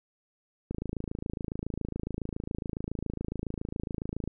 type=click train; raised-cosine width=3 ms; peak=-20 dBFS; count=98; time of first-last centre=0.71-4.276 s; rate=27.2 Hz; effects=none